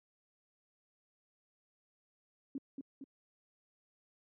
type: tone with echo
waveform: sine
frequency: 272.3 Hz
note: C#4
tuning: 31 cents flat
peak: -36 dBFS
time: 2.55-2.58 s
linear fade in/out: 2 ms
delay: 230 ms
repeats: 2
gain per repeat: -4 dB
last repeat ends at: 3.04 s
effects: high-pass 150 Hz 12 dB/octave